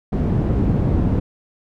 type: low-pass noise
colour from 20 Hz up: white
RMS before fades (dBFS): -18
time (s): 0.12-1.2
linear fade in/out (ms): 10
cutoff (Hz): 200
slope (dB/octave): 12
effects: none